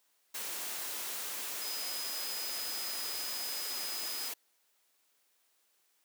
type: tone in noise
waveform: sine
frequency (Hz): 5020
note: D#8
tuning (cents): +15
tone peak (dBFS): -40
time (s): 1.61-4.29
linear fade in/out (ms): 10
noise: white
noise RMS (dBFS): -39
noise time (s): 0.34-4.34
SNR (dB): -4
effects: white hiss -73 dBFS RMS until 6.04 s + high-pass 300 Hz 12 dB/octave